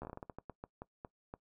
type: slowing click train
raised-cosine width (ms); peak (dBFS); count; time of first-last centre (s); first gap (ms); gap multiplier
1; -30; 15; 0.02-1.339; 13; 1.27
effects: noise-tail reverb RT60 0.1 s tail -20 dB re dry